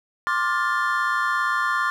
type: chord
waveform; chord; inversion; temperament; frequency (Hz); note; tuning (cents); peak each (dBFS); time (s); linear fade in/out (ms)
triangle; D minor seventh; third; just; 1057.2 / 1174.7 / 1409.6 / 1762; C6 / D6 / F6 / A6; +18 / 0 / +16 / +2; -24; 0.27-1.9; 0
effects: none